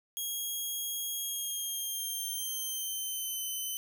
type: tone with pitch glide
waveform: 5% pulse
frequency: 3283 to 3046 Hz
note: G#7 to F#7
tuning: -21 to +50 cents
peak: -26 dBFS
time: 0.17-3.77 s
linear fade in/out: 0 ms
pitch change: -129 cents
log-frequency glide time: 1.13-3.46 s
effects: none